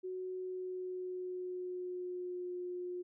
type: tone with pitch glide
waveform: sine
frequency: 370 to 358.2 Hz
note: F#4 to F4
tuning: 0 to +44 cents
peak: -38 dBFS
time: 0.03-3.03 s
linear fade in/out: 20 ms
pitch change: -56 cents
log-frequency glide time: 0.37-2.54 s
effects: none